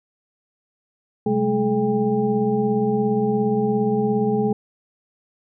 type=tone cluster; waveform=sine; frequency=129.8 / 195.2 / 212.4 / 424.9 / 797 Hz; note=C3 / G3 / G#3 / G#4 / G5; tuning=-13 / -7 / +39 / +40 / +28 cents; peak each=-28 / -28 / -21 / -21 / -28 dBFS; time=1.26-4.53 s; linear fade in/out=5 ms; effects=none